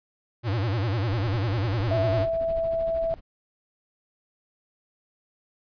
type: tone with vibrato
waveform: square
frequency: 107.1 Hz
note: A2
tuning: 46 cents flat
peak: -24 dBFS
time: 0.43-2.27 s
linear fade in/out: 50 ms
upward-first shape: sine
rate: 10 Hz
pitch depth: 230 cents each way
type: noise with tremolo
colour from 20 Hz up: brown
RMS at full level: -36 dBFS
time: 1.1-3.21 s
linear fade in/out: 50 ms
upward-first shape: sine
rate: 13 Hz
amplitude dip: 75%
type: tone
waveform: sine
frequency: 659.3 Hz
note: E5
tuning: in tune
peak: -23 dBFS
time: 1.91-3.14 s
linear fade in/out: 0 ms
effects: resampled to 11025 Hz